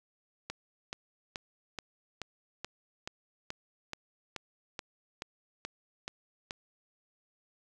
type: click train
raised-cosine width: 0.2 ms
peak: -20 dBFS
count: 15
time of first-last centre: 0.5-6.509 s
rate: 2.33 Hz
effects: none